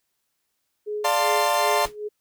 sine tone with tremolo, 420 Hz, G#4, 19 cents sharp, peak -25 dBFS, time 0.86-2.09 s, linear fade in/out 20 ms, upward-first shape sine, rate 2.6 Hz, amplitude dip 85%
40% pulse chord, D minor seventh, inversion none, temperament equal with one note detuned, 587.3 / 698.5 / 892.8 / 1046.5 Hz, D5 / F5 / A5 / C6, 0 / 0 / +25 / 0 cents, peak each -24 dBFS, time 1.04-1.86 s, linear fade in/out 10 ms
pink noise with exponential decay, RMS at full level -30 dBFS, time 1.85-1.96 s, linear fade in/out 0 ms, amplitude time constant 22 ms
effects white hiss -75 dBFS RMS until 2.2 s

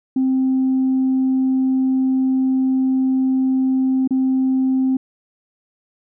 sine tone with dropouts, 262 Hz, C4, 2 cents sharp, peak -13 dBFS, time 0.16-4.97 s, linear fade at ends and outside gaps 5 ms, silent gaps 4.076-4.107 s, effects tanh soft clip ceiling -11 dBFS

